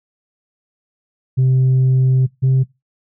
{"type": "tone pair in turn", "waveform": "sine", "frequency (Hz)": [130, 131.66], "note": ["C3", "C3"], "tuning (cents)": [-11, 11], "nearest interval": "unison", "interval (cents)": 22, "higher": "second", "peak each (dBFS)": -8, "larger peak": "neither", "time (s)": [[1.37, 2.27], [2.42, 2.64]], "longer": "first", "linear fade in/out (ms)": 20, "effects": ["noise-tail reverb RT60 0.2 s tail -20 dB re dry", "tanh soft clip ceiling -9 dBFS"]}